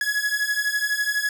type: beating tone pair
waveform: 45% pulse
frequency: 1677 / 1689 Hz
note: G#6 / G#6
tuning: +16 / +29 cents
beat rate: 12 Hz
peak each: -25 / -24 dBFS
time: 0.01-1.29 s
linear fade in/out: 2 ms
effects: none